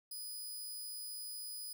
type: tone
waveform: 10% pulse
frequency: 4978 Hz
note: D#8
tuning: in tune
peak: -36 dBFS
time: 0.11-1.73 s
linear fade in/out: 5 ms
effects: 13-bit